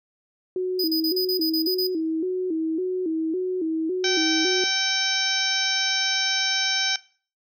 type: tone with vibrato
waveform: sine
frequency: 343.8 Hz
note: F4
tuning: 27 cents flat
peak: -22 dBFS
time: 0.56-4.64 s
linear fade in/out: 2 ms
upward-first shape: square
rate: 1.8 Hz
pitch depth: 120 cents each way
type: tone bursts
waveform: square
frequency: 4978 Hz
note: D#8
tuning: in tune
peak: -23 dBFS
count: 9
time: 0.79-1.871 s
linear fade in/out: 5 ms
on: 89 ms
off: 35 ms
type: harmonic tone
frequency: 772 Hz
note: G5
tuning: 27 cents flat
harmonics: 1 / 2 / 3 / 4 / 5 / 6 / 7 / 8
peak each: -35 / -28 / -29 / -29 / -28 / -35 / -27 / -32 dBFS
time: 4.04-6.96 s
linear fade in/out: 2 ms
effects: noise-tail reverb RT60 0.4 s tail -19 dB re dry